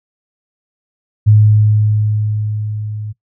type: tone with level ramp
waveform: sine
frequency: 106.4 Hz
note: G#2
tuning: 42 cents sharp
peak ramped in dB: -4 to -22 dBFS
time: 1.26-3.13 s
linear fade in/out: 20 ms
effects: noise-tail reverb RT60 0.1 s tail -18 dB re dry